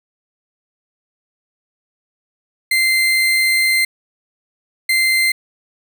35% pulse tone pair in turn, 2081 / 2081 Hz, C7 / C7, -10 / -10 cents, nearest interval unison, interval 0 cents, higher neither, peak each -11 dBFS, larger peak neither, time 2.71-3.85 / 4.89-5.32 s, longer first, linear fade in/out 5 ms, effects none

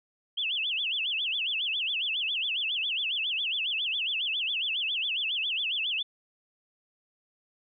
sine tone with vibrato, 2999 Hz, F#7, 23 cents sharp, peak -27 dBFS, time 0.37-6.03 s, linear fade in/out 10 ms, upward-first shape sine, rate 7.3 Hz, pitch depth 270 cents each way, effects none

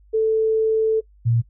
sine tone pair in turn, 440.8 / 116.75 Hz, A4 / A#2, +3 / +3 cents, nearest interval octave + major seventh, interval 2300 cents, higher first, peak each -15 / -15 dBFS, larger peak neither, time 0.13-1.01 / 1.25-1.42 s, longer first, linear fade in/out 20 ms, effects noise-tail reverb RT60 0.1 s tail -22 dB re dry + added 50 Hz sine -49 dBFS peak until 1.49 s

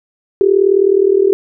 sine tone with amplitude modulation, 391.6 Hz, G4, 2 cents flat, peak -4 dBFS, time 0.41-1.33 s, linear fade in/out 0 ms, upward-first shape sine, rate 39.5 Hz, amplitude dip 85%, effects none

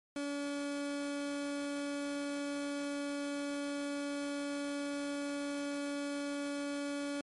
30% pulse tone, 285.4 Hz, D4, 49 cents flat, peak -33 dBFS, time 0.16-7.21 s, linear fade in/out 2 ms, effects MP3 48 kbps

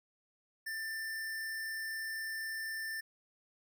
square tone, 1782 Hz, A6, 22 cents sharp, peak -38 dBFS, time 0.66-3.01 s, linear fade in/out 10 ms, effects none

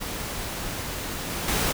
pink noise with level steps, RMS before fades -32 / -30 / -24 dBFS, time 0-1.73 s, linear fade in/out 20 ms, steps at 1.3 / 1.48 s, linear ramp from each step 2 ms, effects none

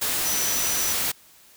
sine tone in noise, 5920 Hz, F#8, in tune, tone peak -27 dBFS, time 0.25-0.93 s, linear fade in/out 10 ms, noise white, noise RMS -25 dBFS, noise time 0.01-1.12 s, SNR -5 dB, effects white hiss -53 dBFS RMS until 1.56 s

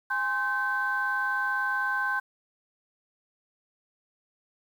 sine tone cluster, 823 / 1047 / 1543 Hz, G#5 / C6 / G6, -16 / +1 / -28 cents, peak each -34 / -31 / -26 dBFS, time 0.1-2.2 s, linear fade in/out 10 ms, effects tanh soft clip ceiling -17 dBFS + 9-bit

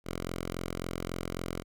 5% pulse tone, 43.65 Hz, F1, in tune, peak -23 dBFS, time 0.04-1.64 s, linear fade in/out 50 ms, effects none

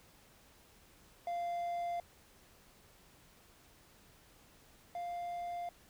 triangle tone pair in turn, 694 / 698.4 Hz, F5 / F5, -11 / 0 cents, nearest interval unison, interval 11 cents, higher second, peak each -33 / -36 dBFS, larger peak first, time 1.27-2 / 4.95-5.69 s, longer second, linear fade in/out 2 ms, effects pink hiss -63 dBFS RMS until 5.89 s

